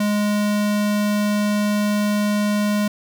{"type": "tone", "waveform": "square", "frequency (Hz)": 207.7, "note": "G#3", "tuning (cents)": 0, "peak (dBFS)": -18, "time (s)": [0, 2.88], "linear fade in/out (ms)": 5, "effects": []}